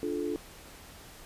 sine chord, D minor, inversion none, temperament equal with one note detuned, 293.7 / 349.2 / 433.7 Hz, D4 / F4 / A4, 0 / 0 / -25 cents, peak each -34 dBFS, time 0.03-0.36 s, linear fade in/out 0 ms, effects pink hiss -50 dBFS RMS until 1.25 s + resampled to 32000 Hz

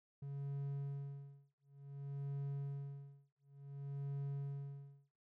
triangle tone with tremolo, 140 Hz, C#3, 18 cents sharp, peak -37 dBFS, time 0.22-5.16 s, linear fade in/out 5 ms, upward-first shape sine, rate 0.56 Hz, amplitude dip 100%, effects none

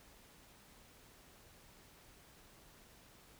silence, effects pink hiss -62 dBFS RMS until 3.39 s

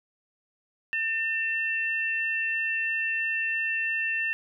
sine tone pair together, 1800 / 2697 Hz, A6 / E7, +39 / +39 cents, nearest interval perfect fifth, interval 700 cents, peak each -28 / -28 dBFS, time 0.93-4.33 s, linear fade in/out 0 ms, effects none

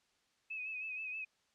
sine tone with vibrato, 2556 Hz, D#7, 46 cents sharp, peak -39 dBFS, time 0.5-1.25 s, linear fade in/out 10 ms, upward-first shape sine, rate 6.3 Hz, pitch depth 52 cents each way, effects white hiss -75 dBFS RMS until 1.54 s + low-pass 6000 Hz 12 dB/octave

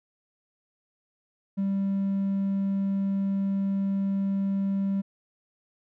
triangle tone, 196 Hz, G3, in tune, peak -21 dBFS, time 1.57-5.02 s, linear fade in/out 20 ms, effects tanh soft clip ceiling -18 dBFS

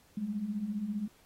sine beating tone pair, 196 / 211 Hz, G3 / G#3, 0 / +28 cents, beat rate 15 Hz, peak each -39 / -33 dBFS, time 0.17-1.08 s, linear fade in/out 5 ms, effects pink hiss -64 dBFS RMS until 1.25 s + AAC 48 kbps

